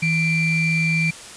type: ring-modulated tone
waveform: triangle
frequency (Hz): 1098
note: C#6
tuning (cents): -17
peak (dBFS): -12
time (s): 0.02-1.11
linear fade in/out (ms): 10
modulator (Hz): 1260
effects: white hiss -38 dBFS RMS until 1.36 s + resampled to 22050 Hz